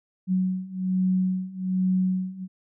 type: beating tone pair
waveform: sine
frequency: 185 / 186.2 Hz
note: F#3 / F#3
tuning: 0 / +11 cents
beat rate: 1.2 Hz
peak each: -26 / -24 dBFS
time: 0.27-2.48 s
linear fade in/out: 50 ms
effects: none